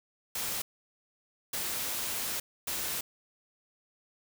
white noise bursts at uneven times, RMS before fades -34 dBFS, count 3, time 0.35-0.62 / 1.53-2.4 / 2.67-3.01 s, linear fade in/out 5 ms, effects none

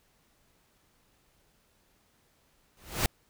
pink noise with exponential growth, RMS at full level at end -23 dBFS, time 2.77-3.06 s, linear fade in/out 1 ms, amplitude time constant 62 ms, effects pink hiss -68 dBFS RMS until 3.29 s

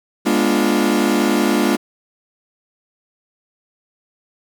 40% pulse chord, G# diminished seventh, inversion none, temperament equal with one note detuned, 207.7 / 243.1 / 293.7 / 349.2 Hz, G#3 / B3 / D4 / F4, 0 / -27 / 0 / 0 cents, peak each -19 dBFS, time 0.25-1.77 s, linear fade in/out 20 ms, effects none

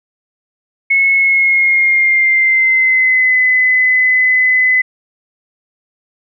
sine tone with pitch glide, 2188 to 2018 Hz, C#7 to B6, -23 to +37 cents, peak -8 dBFS, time 0.9-4.82 s, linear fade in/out 10 ms, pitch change -140 cents, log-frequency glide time 1.14-3.38 s, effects none

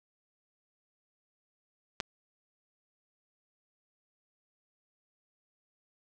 clicks, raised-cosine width 0.2 ms, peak -14 / -25 dBFS, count 2, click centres 2.002 / 2.007 s, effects none

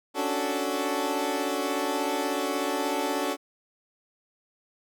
20% pulse chord, D major seventh, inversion third, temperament equal, 277.2 / 293.7 / 370 / 440 Hz, C#4 / D4 / F#4 / A4, 0 / 0 / 0 / 0 cents, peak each -27 dBFS, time 0.14-3.37 s, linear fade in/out 50 ms, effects none

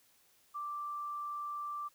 sine tone, 1174.7 Hz, D6, in tune, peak -37 dBFS, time 0.54-1.89 s, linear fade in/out 20 ms, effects white hiss -68 dBFS RMS until 1.94 s

